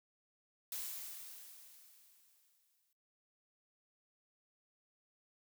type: noise with exponential decay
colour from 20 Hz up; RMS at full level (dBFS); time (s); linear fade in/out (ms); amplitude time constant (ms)
blue; -41; 0.72-2.93; 2; 480
effects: noise-tail reverb RT60 0.9 s tail -26 dB re dry